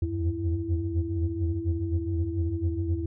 sine tone cluster, 80.4 / 84.5 / 88.7 / 95.9 / 331.8 Hz, E2 / E2 / F2 / G2 / E4, -43 / +43 / +27 / -37 / +11 cents, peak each -32 / -31 / -30 / -32 / -31 dBFS, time 0.02-3.06 s, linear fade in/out 5 ms, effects tanh soft clip ceiling -16 dBFS

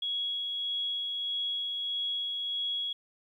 sine tone with tremolo, 3332 Hz, G#7, 5 cents sharp, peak -29 dBFS, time 0.02-2.93 s, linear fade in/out 5 ms, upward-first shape sine, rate 1.6 Hz, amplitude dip 25%, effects 11-bit

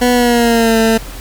20% pulse tone with pitch glide, 246 to 224.3 Hz, B3 to A3, -7 to +34 cents, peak -4 dBFS, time 0.01-0.98 s, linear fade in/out 10 ms, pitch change -159 cents, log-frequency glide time 0.12-0.76 s, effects added 43 Hz sine -28 dBFS peak until 1.2 s + pink hiss -32 dBFS RMS until 1.2 s

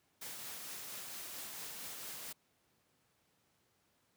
white noise with tremolo, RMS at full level -45 dBFS, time 0.21-2.33 s, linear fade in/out 10 ms, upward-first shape triangle, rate 4.4 Hz, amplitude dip 25%, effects pink hiss -75 dBFS RMS until 4.16 s + high-pass 100 Hz 12 dB/octave

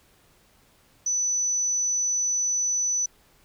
sine tone, 5980 Hz, F#8, 17 cents sharp, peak -22 dBFS, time 1.06-3.06 s, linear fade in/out 5 ms, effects pink hiss -60 dBFS RMS until 3.44 s

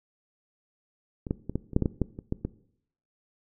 clicks, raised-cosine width 3 ms, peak -22 / -13 / -19 / -14 / -25 / -8 / -12 / -12 / -11 / -24 / -14 / -16 dBFS, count 12, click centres 1.268 / 1.309 / 1.496 / 1.556 / 1.733 / 1.764 / 1.823 / 1.858 / 2.017 / 2.189 / 2.324 / 2.45 s, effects noise-tail reverb RT60 0.7 s tail -19 dB re dry

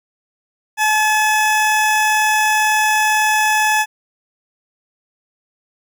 20% pulse tone, 858 Hz, A5, 44 cents flat, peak -8 dBFS, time 0.77-3.86 s, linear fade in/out 50 ms, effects none

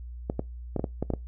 clicks, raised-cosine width 2 ms, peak -14 dBFS, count 8, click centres 0.299 / 0.394 / 0.763 / 0.795 / 0.842 / 1.026 / 1.103 / 1.137 s, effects noise-tail reverb RT60 0.2 s tail -23 dB re dry + added 60 Hz sine -37 dBFS peak until 1.27 s

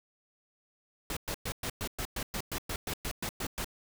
pink noise bursts, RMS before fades -35 dBFS, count 15, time 1.1-3.645 s, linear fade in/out 2 ms, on 67 ms, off 110 ms, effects none

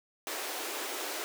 pink high-pass noise, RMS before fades -37 dBFS, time 0.27-1.24 s, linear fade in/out 0 ms, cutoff 310 Hz, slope 48 dB/octave, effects none

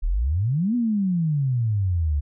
sine exponential two-way sweep, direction up then down, 34.65 to 248.3 to 69.8 Hz, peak -19 dBFS, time 0.02-2.21 s, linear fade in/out 20 ms, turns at 0.75 s, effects none

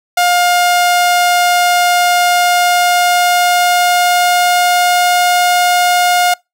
sawtooth tone with pitch glide, 709 to 713.1 Hz, F5 to F5, +26 to +36 cents, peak -5 dBFS, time 0.17-6.34 s, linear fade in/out 5 ms, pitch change +10 cents, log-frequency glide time 2.24-5.17 s, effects noise-tail reverb RT60 0.2 s tail -26 dB re dry

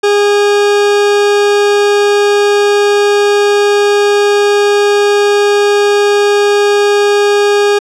40% pulse tone, 409.4 Hz, G#4, 25 cents flat, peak -6 dBFS, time 0.03-7.79 s, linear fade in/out 10 ms, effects low-pass 7000 Hz 12 dB/octave

